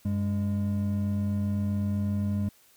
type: tone pair together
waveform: triangle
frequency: 96.3 / 204.1 Hz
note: G2 / G#3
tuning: -30 / -30 cents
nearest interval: octave + minor second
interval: 1300 cents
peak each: -26 dBFS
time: 0.05-2.49 s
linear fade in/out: 5 ms
effects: white hiss -60 dBFS RMS until 2.76 s